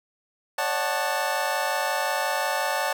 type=chord; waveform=25% pulse; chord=D major seventh; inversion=third; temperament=equal with one note detuned; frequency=554.4 / 600 / 740 / 880 Hz; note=C#5 / D5 / F#5 / A5; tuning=0 / +37 / 0 / 0 cents; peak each=-27 / -27 / -26 / -24 dBFS; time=0.58-2.93 s; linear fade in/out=5 ms; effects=none